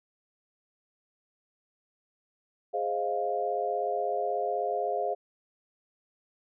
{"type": "chord", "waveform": "sine", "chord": "F minor seventh", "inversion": "first", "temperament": "equal", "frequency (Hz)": [415.3, 523.3, 622.3, 698.5], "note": ["Ab4", "C5", "Eb5", "F5"], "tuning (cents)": [0, 0, 0, 0], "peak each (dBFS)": [-33, -34, -35, -30], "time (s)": [2.73, 5.15], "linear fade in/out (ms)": 20, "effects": []}